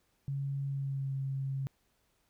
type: tone with pitch glide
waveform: sine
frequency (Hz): 138.59 to 135.5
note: C#3 to C#3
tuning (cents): 0 to -39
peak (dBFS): -32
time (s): 0.28-1.67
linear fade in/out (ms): 0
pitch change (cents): -39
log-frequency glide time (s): 0.66-1.14
effects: pink hiss -74 dBFS RMS until 2.29 s